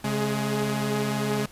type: tone cluster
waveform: sawtooth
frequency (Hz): 135.9 / 210.3 / 417.9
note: C#3 / G#3 / G#4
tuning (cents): -34 / +22 / +11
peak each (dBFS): -25 / -23 / -28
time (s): 0.04-1.46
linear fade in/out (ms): 5
effects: pink hiss -50 dBFS RMS until 1.51 s + resampled to 32000 Hz